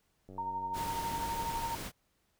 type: click train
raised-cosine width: 2 ms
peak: -37 dBFS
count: 109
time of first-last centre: 0.29-1.434 s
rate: 94.4 Hz
type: tone with tremolo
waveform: sine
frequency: 922 Hz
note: A#5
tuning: 19 cents flat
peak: -32 dBFS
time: 0.38-1.75 s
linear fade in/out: 2 ms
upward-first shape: sine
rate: 12 Hz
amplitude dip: 45%
type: noise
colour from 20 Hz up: pink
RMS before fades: -41 dBFS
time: 0.73-1.92 s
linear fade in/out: 50 ms
effects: pink hiss -75 dBFS RMS until 2.39 s